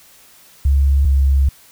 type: tone pair in turn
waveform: sine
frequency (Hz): 69.3 / 68.31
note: C#2 / C#2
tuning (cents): 0 / -25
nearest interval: unison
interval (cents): 25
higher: first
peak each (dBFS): -10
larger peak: neither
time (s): 0.65-1.05 / 1.05-1.49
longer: second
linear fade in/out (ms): 5
effects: white hiss -47 dBFS RMS until 1.71 s